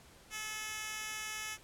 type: tone with high-pass filter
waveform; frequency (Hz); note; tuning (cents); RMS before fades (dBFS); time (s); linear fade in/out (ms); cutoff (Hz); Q
10% pulse; 431.2; A4; -35; -41; 0.3-1.58; 50; 2000; 0.54
effects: pink hiss -59 dBFS RMS until 1.63 s + low-pass 12000 Hz 12 dB/octave